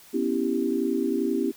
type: chord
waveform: sine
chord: C# half-diminished seventh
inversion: third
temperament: equal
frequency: 246.9 / 277.2 / 329.6 / 392 Hz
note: B3 / C#4 / E4 / G4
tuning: 0 / 0 / 0 / 0 cents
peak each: -28 dBFS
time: 0.13-1.52 s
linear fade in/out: 20 ms
effects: white hiss -51 dBFS RMS until 1.56 s